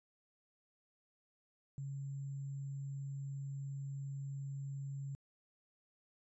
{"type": "tone with sample-and-hold", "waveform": "sine", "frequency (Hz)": 138.59, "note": "C#3", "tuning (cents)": 0, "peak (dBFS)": -40, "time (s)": [1.78, 5.15], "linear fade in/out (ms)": 0, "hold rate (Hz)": 7350, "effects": ["resampled to 22050 Hz"]}